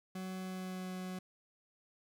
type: tone with pitch glide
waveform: 40% pulse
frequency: 186.8 to 184.65 Hz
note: F#3 to F#3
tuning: +17 to -3 cents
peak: -39 dBFS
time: 0.15-1.19 s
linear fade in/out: 5 ms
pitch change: -20 cents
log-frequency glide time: 0.37-0.9 s
effects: none